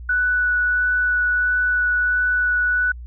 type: tone with vibrato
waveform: sine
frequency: 1480 Hz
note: F#6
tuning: in tune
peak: -16 dBFS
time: 0.09-2.92 s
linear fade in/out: 5 ms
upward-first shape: sine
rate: 1.5 Hz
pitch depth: 8 cents each way
effects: added 60 Hz sine -32 dBFS peak until 3.06 s